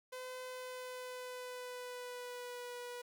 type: tone with pitch glide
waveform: sawtooth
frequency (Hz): 509 to 488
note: C5 to B4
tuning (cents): -48 to -21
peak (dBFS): -40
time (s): 0.12-3.02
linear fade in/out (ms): 10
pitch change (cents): -73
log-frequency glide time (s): 0.44-2.79
effects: 11-bit